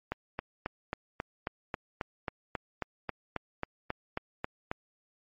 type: click train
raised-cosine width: 0.5 ms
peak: -17 dBFS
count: 18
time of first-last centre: 0.12-4.715 s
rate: 3.7 Hz
effects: MP3 32 kbps